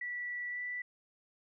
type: tone with pitch glide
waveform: sine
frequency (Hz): 1955 to 1972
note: B6 to B6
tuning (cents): -18 to -3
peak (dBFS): -36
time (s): 0.01-0.82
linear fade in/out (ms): 5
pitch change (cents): +15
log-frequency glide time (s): 0.49-0.6
effects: none